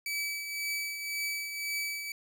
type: tone with tremolo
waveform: sawtooth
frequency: 2296 Hz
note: D7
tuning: 40 cents flat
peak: -27 dBFS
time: 0.06-2.12 s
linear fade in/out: 2 ms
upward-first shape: triangle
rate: 1.9 Hz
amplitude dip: 55%
effects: none